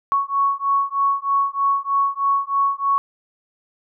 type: beating tone pair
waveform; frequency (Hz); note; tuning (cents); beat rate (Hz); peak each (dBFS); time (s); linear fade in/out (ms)
sine; 1108.7 / 1111.9; C#6 / C#6; 0 / +5; 3.2; -20; 0.12-2.98; 0
effects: none